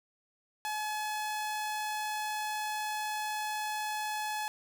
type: tone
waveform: sawtooth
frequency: 852 Hz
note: G#5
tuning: 44 cents sharp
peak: -29 dBFS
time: 0.65-4.48 s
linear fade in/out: 0 ms
effects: none